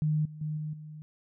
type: tone with level steps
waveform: sine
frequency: 153.1 Hz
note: D#3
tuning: 28 cents flat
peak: -24 / -41 / -30 / -32 / -41 dBFS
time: 0.02-1.02 s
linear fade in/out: 0 ms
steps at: 0.25 / 0.41 / 0.57 / 0.73 s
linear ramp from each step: 5 ms
effects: none